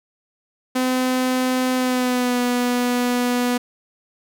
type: tone with pitch glide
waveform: sawtooth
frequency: 255.5 to 245.5 Hz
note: C4 to B3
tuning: -41 to -10 cents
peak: -14 dBFS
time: 0.75-3.58 s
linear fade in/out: 10 ms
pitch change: -69 cents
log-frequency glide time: 1.75-2.4 s
effects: none